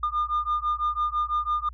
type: beating tone pair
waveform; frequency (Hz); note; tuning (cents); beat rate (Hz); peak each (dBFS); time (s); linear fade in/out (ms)
sine; 1208 / 1214; D6 / D#6; +48 / -43; 6; -25; 0.03-1.69; 5
effects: tanh soft clip ceiling -19 dBFS + added 60 Hz sine -40 dBFS peak until 1.73 s